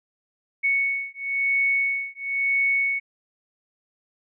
sine beating tone pair, 2217 / 2217.99 Hz, C#7 / C#7, 0 / 0 cents, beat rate 0.99 Hz, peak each -24 dBFS, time 0.63-3 s, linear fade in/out 20 ms, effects none

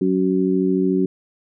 harmonic tone, 93.5 Hz, F#2, 19 cents sharp, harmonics 2 / 3 / 4, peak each -20 / -20 / -20 dBFS, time 0.01-1.06 s, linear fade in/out 5 ms, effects none

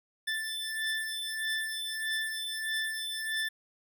25% pulse beating tone pair, 1762 / 1763.6 Hz, A6 / A6, +2 / +4 cents, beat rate 1.6 Hz, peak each -31 dBFS, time 0.27-3.49 s, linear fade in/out 10 ms, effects none

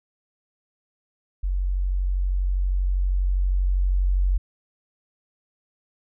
sine tone with level ramp, 46.25 Hz, F#1, in tune, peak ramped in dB -21 to -17 dBFS, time 1.43-4.38 s, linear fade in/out 10 ms, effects none

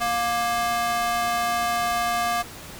square tone with high-pass filter, 235.5 Hz, A#3, 18 cents sharp, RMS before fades -24 dBFS, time 0-2.43 s, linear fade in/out 20 ms, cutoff 870 Hz, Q 2.5, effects pink hiss -40 dBFS RMS until 2.79 s

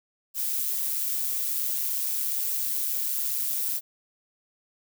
violet noise with amplitude modulation, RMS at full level -26 dBFS, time 0.34-3.81 s, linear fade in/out 50 ms, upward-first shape sine, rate 137 Hz, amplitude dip 45%, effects none

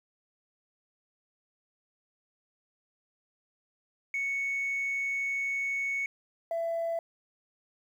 sine tone pair in turn, 2217 / 667.9 Hz, C#7 / E5, 0 / +23 cents, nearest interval octave + major sixth, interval 2077 cents, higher first, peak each -27 dBFS, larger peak neither, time 4.14-6.06 / 6.51-6.99 s, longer first, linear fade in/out 2 ms, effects tanh soft clip ceiling -26 dBFS + 10-bit

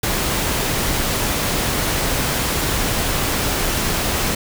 pink noise, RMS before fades -20 dBFS, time 0.03-4.35 s, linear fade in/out 5 ms, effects none

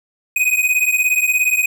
square beating tone pair, 2489 / 2506 Hz, D#7 / D#7, 0 / +12 cents, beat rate 17 Hz, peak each -18 / -17 dBFS, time 0.36-1.66 s, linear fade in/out 5 ms, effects none

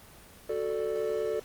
triangle chord, D major, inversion first, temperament equal, 370 / 440 / 587.3 Hz, F#4 / A4 / D5, 0 / 0 / 0 cents, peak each -33 / -28 / -32 dBFS, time 0.49-1.4 s, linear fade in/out 5 ms, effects pink hiss -52 dBFS RMS until 1.44 s + Opus 24 kbps

